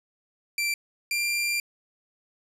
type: tone pair in turn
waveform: sawtooth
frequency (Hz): 2349 / 2378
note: D7 / D7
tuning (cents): 0 / +21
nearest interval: unison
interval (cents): 21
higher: second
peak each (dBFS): -21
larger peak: neither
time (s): 0.58-0.74 / 1.11-1.6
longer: second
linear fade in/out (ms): 2
effects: resampled to 32000 Hz